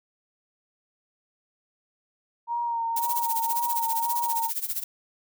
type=tone with vibrato; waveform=sine; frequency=932.3 Hz; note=A#5; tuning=in tune; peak=-25 dBFS; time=2.47-4.51 s; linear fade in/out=50 ms; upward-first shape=sine; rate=1.9 Hz; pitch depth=29 cents each way
type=noise with tremolo; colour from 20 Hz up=violet; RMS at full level=-27 dBFS; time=2.96-4.84 s; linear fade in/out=5 ms; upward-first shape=sine; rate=15 Hz; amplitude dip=85%
effects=none